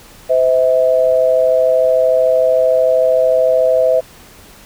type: tone pair together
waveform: sine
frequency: 512.7 / 646 Hz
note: C5 / E5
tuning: -35 / -35 cents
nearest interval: major third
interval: 400 cents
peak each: -12 dBFS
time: 0.29-4.01 s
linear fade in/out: 20 ms
effects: pink hiss -41 dBFS RMS until 4.65 s

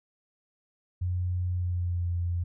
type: tone with pitch glide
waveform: sine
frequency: 90 to 87.03 Hz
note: F#2 to F2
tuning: -47 to -6 cents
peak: -26 dBFS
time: 1.01-2.44 s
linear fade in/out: 10 ms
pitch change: -59 cents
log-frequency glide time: 1.47-2.1 s
effects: none

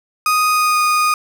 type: tone with pitch glide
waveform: 35% pulse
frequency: 1244.5 to 1233.8 Hz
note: D#6 to D#6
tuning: 0 to -15 cents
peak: -11 dBFS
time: 0.26-1.14 s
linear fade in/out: 2 ms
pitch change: -15 cents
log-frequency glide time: 0.51-0.79 s
effects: none

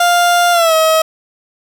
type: tone with pitch glide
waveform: 30% pulse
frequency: 700 to 638.2 Hz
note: F5 to D#5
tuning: +4 to +44 cents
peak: -6 dBFS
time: 0-1.02 s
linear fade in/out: 5 ms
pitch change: -160 cents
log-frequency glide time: 0.52-0.74 s
effects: none

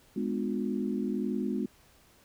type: chord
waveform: sine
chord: G# diminished seventh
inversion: none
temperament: just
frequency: 207.7 / 249.2 / 299 / 358.8 Hz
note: G#3 / B3 / D4 / F4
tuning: 0 / +16 / +31 / +47 cents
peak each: -32 / -33 / -37 / -36 dBFS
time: 0.16-1.66 s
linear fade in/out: 5 ms
effects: pink hiss -61 dBFS RMS until 2.24 s

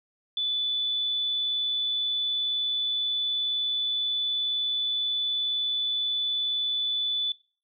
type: tone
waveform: sine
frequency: 3481 Hz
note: A7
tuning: 19 cents flat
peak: -25 dBFS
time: 0.37-7.32 s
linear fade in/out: 2 ms
effects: noise-tail reverb RT60 0.4 s tail -20 dB re dry

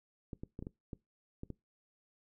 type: clicks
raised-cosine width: 3 ms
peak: -29 dBFS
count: 8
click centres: 0.332 / 0.435 / 0.591 / 0.625 / 0.669 / 0.932 / 1.434 / 1.503 s
effects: noise-tail reverb RT60 0.2 s tail -22 dB re dry

